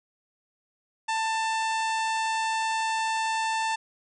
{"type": "harmonic tone with a mistuned harmonic", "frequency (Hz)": 889, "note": "A5", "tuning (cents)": 18, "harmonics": [1, 2, 3, 4, 5, 6, 7, 8, 9, 10], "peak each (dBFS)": [-26, -33, -35, -40, -41, -45, -46, -45, -46, -47], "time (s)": [1.08, 3.76], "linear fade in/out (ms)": 10, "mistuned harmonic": 10, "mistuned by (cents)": 24, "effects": []}